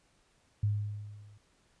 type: tone with level ramp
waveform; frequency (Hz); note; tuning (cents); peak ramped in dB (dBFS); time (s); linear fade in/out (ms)
sine; 103.83; G#2; 0; -24 to -54; 0.63-1.38; 5
effects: pink hiss -69 dBFS RMS until 1.8 s + resampled to 22050 Hz